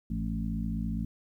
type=harmonic tone with a mistuned harmonic; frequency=55 Hz; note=A1; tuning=in tune; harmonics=1 / 2 / 3 / 4 / 5; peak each=-34 / -39 / -35 / -34 / -42 dBFS; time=0.1-1.05 s; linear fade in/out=5 ms; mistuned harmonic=3; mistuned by=+57 cents; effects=11-bit